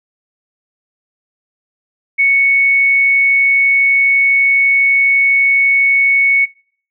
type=tone; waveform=sine; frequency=2217 Hz; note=C#7; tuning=in tune; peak=-8 dBFS; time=2.18-6.46 s; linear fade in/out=20 ms; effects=noise-tail reverb RT60 0.5 s tail -24 dB re dry